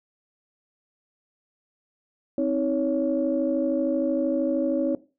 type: tone cluster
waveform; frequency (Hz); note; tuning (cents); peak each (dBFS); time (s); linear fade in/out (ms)
sine; 263 / 316 / 559; C4 / D#4 / C#5; +9 / +27 / +14; -25; 2.38-4.95; 2
effects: noise-tail reverb RT60 0.3 s tail -17 dB re dry + tanh soft clip ceiling -12 dBFS